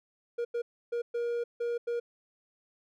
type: tone bursts at uneven times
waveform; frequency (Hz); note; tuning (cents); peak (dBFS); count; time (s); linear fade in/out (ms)
triangle; 473.9; A#4; +28; -27; 6; 0.38-0.45 / 0.54-0.62 / 0.92-1.02 / 1.14-1.44 / 1.6-1.78 / 1.87-2; 10
effects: none